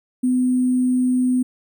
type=tone with sample-and-hold; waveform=sine; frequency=252.3 Hz; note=B3; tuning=37 cents sharp; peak=-15 dBFS; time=0.23-1.43 s; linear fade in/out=10 ms; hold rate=8820 Hz; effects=none